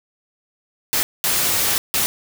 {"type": "noise bursts at uneven times", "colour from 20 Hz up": "white", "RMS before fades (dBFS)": -19, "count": 3, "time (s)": [[0.93, 1.03], [1.24, 1.78], [1.94, 2.06]], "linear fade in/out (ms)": 0, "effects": []}